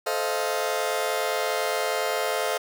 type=chord; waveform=sawtooth; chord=F dominant seventh; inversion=first; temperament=just; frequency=436.5 / 523.8 / 628.6 / 698.5 Hz; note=A4 / C5 / Eb5 / F5; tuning=-14 / +2 / +18 / 0 cents; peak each=-26 dBFS; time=0.06-2.58 s; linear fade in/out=10 ms; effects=none